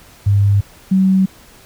sine tone pair in turn, 100.6 / 189.91 Hz, G2 / F#3, +45 / +45 cents, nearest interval major seventh, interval 1100 cents, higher second, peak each -9 dBFS, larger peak neither, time 0.26-0.61 / 0.91-1.26 s, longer neither, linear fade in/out 10 ms, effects pink hiss -44 dBFS RMS until 1.65 s

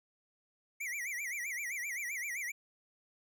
square tone with vibrato, 2123 Hz, C7, 25 cents sharp, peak -37 dBFS, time 0.8-2.52 s, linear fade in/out 10 ms, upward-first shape sine, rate 7.7 Hz, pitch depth 200 cents each way, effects 13-bit

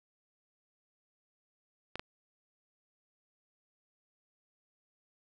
clicks, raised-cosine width 0.3 ms, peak -22 dBFS, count 2, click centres 1.956 / 1.995 s, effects none

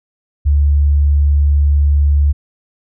sine tone, 72.2 Hz, D2, 29 cents flat, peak -8 dBFS, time 0.45-2.33 s, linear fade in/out 20 ms, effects none

